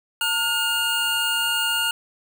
square tone cluster, 901 / 1426 / 2829 Hz, A5 / F6 / F7, +41 / +36 / +22 cents, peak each -32 / -26 / -23 dBFS, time 0.21-1.91 s, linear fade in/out 2 ms, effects none

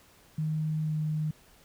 sine tone with pitch glide, 155.56 to 154.22 Hz, D#3 to D#3, 0 to -15 cents, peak -27 dBFS, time 0.38-1.31 s, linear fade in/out 5 ms, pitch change -15 cents, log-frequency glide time 0.84-0.93 s, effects pink hiss -59 dBFS RMS until 1.64 s

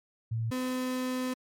sine / 35% pulse tone pair in turn, 113.5 / 254.8 Hz, A#2 / C4, -46 / -46 cents, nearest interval octave + major second, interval 1400 cents, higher second, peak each -28 dBFS, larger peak neither, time 0.31-0.51 / 0.51-1.34 s, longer second, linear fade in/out 10 ms, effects MP3 64 kbps

